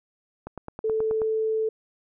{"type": "click train", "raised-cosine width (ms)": 1, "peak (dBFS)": -21, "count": 8, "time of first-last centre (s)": [0.47, 1.218], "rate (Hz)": 9.36}
{"type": "tone", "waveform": "sine", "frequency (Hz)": 439.6, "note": "A4", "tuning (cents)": -2, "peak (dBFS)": -22, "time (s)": [0.84, 1.69], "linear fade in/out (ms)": 5}
{"effects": []}